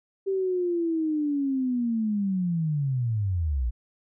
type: linear sweep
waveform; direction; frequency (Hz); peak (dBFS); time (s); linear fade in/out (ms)
sine; down; 392 to 55; -23; 0.26-3.71; 20
effects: none